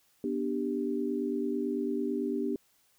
sine chord, G major, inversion first, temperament just, 245 / 294 / 392 Hz, B3 / D4 / G4, -14 / +2 / 0 cents, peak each -33 dBFS, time 0.24-2.56 s, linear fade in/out 2 ms, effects white hiss -68 dBFS RMS until 2.98 s

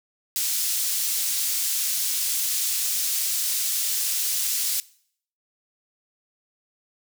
pink high-pass noise, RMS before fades -25 dBFS, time 0.36-4.8 s, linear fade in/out 0 ms, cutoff 5500 Hz, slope 12 dB/octave, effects noise-tail reverb RT60 0.6 s tail -21 dB re dry

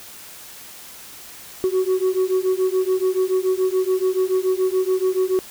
sine beating tone pair, 370 / 377 Hz, F#4 / F#4, 0 / +32 cents, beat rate 7 Hz, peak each -18 dBFS, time 1.64-5.39 s, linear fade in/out 0 ms, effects tanh soft clip ceiling -14 dBFS + white hiss -40 dBFS RMS until 5.5 s

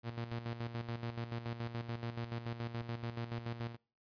sawtooth tone with tremolo, 117.2 Hz, A#2, 10 cents sharp, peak -33 dBFS, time 0.03-3.77 s, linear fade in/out 50 ms, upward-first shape square, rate 7 Hz, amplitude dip 65%, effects noise-tail reverb RT60 0.4 s tail -25 dB re dry + resampled to 11025 Hz

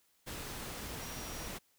sine tone in noise, 5690 Hz, F8, 31 cents sharp, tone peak -51 dBFS, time 1-1.49 s, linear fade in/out 20 ms, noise pink, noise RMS -43 dBFS, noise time 0.26-1.59 s, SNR -11 dB, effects white hiss -72 dBFS RMS until 1.78 s

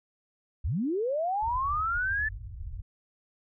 sine linear sweep, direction up, 49 to 1769 Hz, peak -26 dBFS, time 0.64-2.29 s, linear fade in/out 10 ms
white low-pass noise, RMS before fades -39 dBFS, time 1.42-2.82 s, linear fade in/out 10 ms, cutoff 100 Hz, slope 48 dB/octave
effects none

